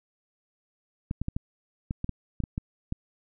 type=clicks; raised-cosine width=5 ms; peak=-17 dBFS; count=11; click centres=1.111 / 1.216 / 1.284 / 1.365 / 1.909 / 2.044 / 2.093 / 2.403 / 2.438 / 2.579 / 2.924 s; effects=none